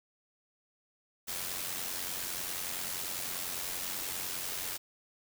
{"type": "noise with amplitude modulation", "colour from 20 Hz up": "white", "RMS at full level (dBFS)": -35, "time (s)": [1.27, 4.78], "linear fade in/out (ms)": 20, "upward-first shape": "sine", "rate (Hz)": 90.2, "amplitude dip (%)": 50, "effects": []}